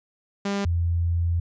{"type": "tone pair in turn", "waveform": ["sawtooth", "sine"], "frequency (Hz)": [199.9, 85.15], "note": ["G3", "F2"], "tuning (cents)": [34, -43], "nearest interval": "octave + minor third", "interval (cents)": 1477, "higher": "first", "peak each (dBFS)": -20, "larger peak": "neither", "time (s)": [[0.45, 0.65], [0.65, 1.4]], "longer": "second", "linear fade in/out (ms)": 5, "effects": ["resampled to 16000 Hz"]}